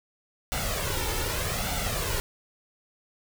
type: noise with flanger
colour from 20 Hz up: pink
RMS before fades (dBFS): -29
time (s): 0.52-2.2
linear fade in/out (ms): 0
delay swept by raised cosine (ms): 1.4 to 2.26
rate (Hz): 0.83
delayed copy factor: +0.65
effects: none